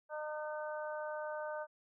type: harmonic tone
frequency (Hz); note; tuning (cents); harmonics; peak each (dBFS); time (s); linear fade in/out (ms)
304.2; D#4; -39; 2 / 3 / 4 / 5; -40 / -45 / -49 / -47; 0.09-1.67; 50
effects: none